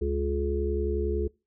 harmonic tone, 70.9 Hz, C#2, 40 cents sharp, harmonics 1 / 3 / 5 / 6, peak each -28 / -37 / -31 / -30 dBFS, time 0.01-1.28 s, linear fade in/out 10 ms, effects noise-tail reverb RT60 0.3 s tail -25 dB re dry

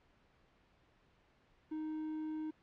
triangle tone with quantisation, 311.1 Hz, D#4, in tune, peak -36 dBFS, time 1.71-2.51 s, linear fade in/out 10 ms, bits 11, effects pink hiss -70 dBFS RMS until 2.62 s + low-pass 3000 Hz 12 dB/octave

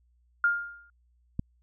sine tone with exponential decay, 1408 Hz, F6, 14 cents sharp, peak -18 dBFS, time 0.44-0.9 s, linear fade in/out 2 ms, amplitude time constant 100 ms
click, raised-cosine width 5 ms, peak -17 dBFS, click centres 1.394 s
effects added 60 Hz sine -63 dBFS peak until 1.62 s

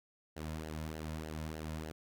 sawtooth tone with flanger, 78.3 Hz, D#2, 11 cents sharp, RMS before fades -42 dBFS, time 0.36-1.92 s, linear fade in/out 10 ms, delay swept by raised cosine 0.83 to 2.63 ms, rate 3.3 Hz, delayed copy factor -0.65, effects none

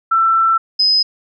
sine tone pair in turn, 1337 / 5048 Hz, E6 / D#8, +24 / +24 cents, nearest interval octave + major seventh, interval 2300 cents, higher second, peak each -10 dBFS, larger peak neither, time 0.11-0.58 / 0.79-1.03 s, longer first, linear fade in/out 10 ms, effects none

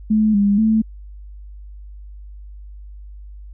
sine tone with pitch steps, 215.6 / 202.1 / 219.8 Hz, A3 / G#3 / A3, -35 / -47 / -2 cents, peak -12 dBFS, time 0.1-0.82 s, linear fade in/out 10 ms, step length 240 ms, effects added 50 Hz sine -34 dBFS peak until 3.53 s

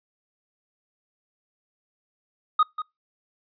triangle tone with echo, 1244.5 Hz, D#6, in tune, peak -13 dBFS, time 2.59-2.63 s, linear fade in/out 5 ms, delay 190 ms, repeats 1, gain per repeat -12 dB, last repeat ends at 2.82 s, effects noise-tail reverb RT60 0.2 s tail -24 dB re dry + resampled to 11025 Hz

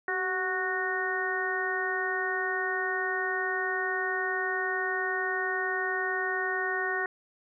harmonic tone with a mistuned harmonic, 368.9 Hz, F#4, 5 cents flat, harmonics 1 / 2 / 3 / 4 / 5, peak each -34 / -36 / -37 / -33 / -31 dBFS, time 0.08-7.06 s, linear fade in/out 2 ms, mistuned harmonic 1, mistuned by +58 cents, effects none

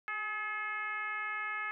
sine tone with frequency modulation, 1710 Hz, A6, 50 cents flat, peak -34 dBFS, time 0.08-1.71 s, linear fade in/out 0 ms, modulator 436 Hz, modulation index 1.4, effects none

